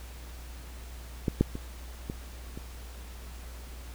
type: clicks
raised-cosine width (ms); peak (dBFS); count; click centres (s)
3; -13 / -8 / -23 / -20 / -26; 5; 1.282 / 1.41 / 1.554 / 2.099 / 2.575
effects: added 60 Hz sine -41 dBFS peak until 3.94 s + pink hiss -50 dBFS RMS until 3.94 s